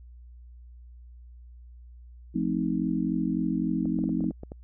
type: chord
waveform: sine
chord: F dominant seventh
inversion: none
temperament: just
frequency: 174.61 / 218.3 / 261.9 / 314.3 Hz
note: F3 / A3 / C4 / Eb4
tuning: 0 / -13 / +2 / +18 cents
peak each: -30 dBFS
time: 2.34-4.32 s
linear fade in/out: 20 ms
type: clicks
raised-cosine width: 2 ms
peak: -25 dBFS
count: 9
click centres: 3.856 / 3.989 / 4.04 / 4.092 / 4.207 / 4.241 / 4.309 / 4.434 / 4.519 s
effects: added 60 Hz sine -45 dBFS peak until 4.63 s